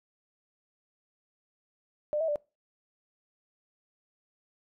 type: tone with pitch steps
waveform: sine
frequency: 599 / 647 / 589 Hz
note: D5 / E5 / D5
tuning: +34 / -32 / +5 cents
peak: -26 dBFS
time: 2.13-2.358 s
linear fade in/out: 0 ms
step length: 76 ms
effects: noise-tail reverb RT60 0.3 s tail -24 dB re dry